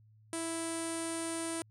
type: tone with low-pass filter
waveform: sawtooth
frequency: 329.6 Hz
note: E4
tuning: in tune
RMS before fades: -37 dBFS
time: 0.33-1.62 s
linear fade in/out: 0 ms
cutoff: 9200 Hz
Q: 9.6
effects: added 108 Hz sine -59 dBFS peak until 1.7 s